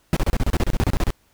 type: noise bursts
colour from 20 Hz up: brown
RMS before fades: -18 dBFS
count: 15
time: 0.13-1.104 s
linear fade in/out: 0 ms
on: 36 ms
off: 31 ms
effects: pink hiss -61 dBFS RMS until 1.33 s